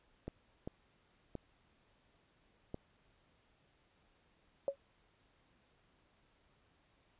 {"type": "clicks", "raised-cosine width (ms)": 2, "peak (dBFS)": -28, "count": 4, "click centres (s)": [0.28, 0.675, 1.353, 2.744]}
{"type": "tone with exponential decay", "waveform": "sine", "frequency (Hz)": 554.4, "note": "C#5", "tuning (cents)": 0, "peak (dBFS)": -27, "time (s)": [4.68, 4.76], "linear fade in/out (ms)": 1, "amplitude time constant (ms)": 16}
{"effects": ["pink hiss -72 dBFS RMS until 7.19 s", "resampled to 8000 Hz"]}